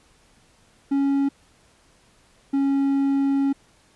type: tone pair in turn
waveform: triangle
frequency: 277.4 / 275.8 Hz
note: C#4 / C#4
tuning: +1 / -9 cents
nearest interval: unison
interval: 10 cents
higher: first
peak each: -16 dBFS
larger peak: neither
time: 0.91-1.29 / 2.53-3.53 s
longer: second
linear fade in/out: 10 ms
effects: pink hiss -58 dBFS RMS until 3.95 s + resampled to 24000 Hz